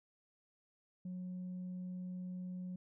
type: tone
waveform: sine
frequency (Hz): 182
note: F#3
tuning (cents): -28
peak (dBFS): -39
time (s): 1.05-2.76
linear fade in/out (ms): 5
effects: tanh soft clip ceiling -39 dBFS